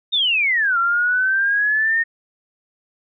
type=exponential two-way sweep; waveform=sine; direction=down then up; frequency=3729 to 1360 to 1850 Hz; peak=-15 dBFS; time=0.12-2.04 s; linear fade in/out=20 ms; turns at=0.78 s; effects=none